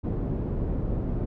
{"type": "low-pass noise", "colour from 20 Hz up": "pink", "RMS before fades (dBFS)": -28, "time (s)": [0.03, 1.26], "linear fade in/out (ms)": 20, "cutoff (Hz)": 360, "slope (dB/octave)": 12, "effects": []}